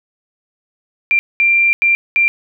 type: tone bursts at uneven times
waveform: sine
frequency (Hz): 2372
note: D7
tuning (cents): +17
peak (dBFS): -9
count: 4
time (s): 1.11-1.19 / 1.4-1.73 / 1.82-1.95 / 2.16-2.28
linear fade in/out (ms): 0
effects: none